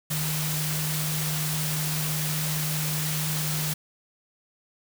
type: tone in noise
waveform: sine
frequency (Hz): 153.6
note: D#3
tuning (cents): -22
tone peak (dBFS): -28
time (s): 0.1-3.74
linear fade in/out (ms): 10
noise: white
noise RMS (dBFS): -30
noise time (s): 0.1-3.74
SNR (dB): -1
effects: none